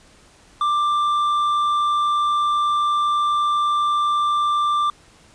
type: tone with hard clipping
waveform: sine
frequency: 1182 Hz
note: D6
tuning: 11 cents sharp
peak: -18 dBFS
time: 0.61-4.9 s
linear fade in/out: 2 ms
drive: 5 dB
effects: pink hiss -51 dBFS RMS until 5.34 s + resampled to 22050 Hz